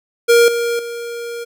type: tone with level steps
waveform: square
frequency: 470.5 Hz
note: A#4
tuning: 16 cents sharp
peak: -8 / -17 / -25 dBFS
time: 0.28-1.45 s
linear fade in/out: 20 ms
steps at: 0.48 / 0.79 s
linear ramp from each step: 2 ms
effects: none